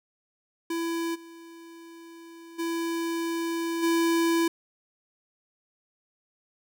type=tone with level steps; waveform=square; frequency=333.5 Hz; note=E4; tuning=20 cents sharp; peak=-28 / -45 / -28 / -22 dBFS; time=0.7-4.48 s; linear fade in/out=5 ms; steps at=1.14 / 2.58 / 3.82 s; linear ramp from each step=20 ms; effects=none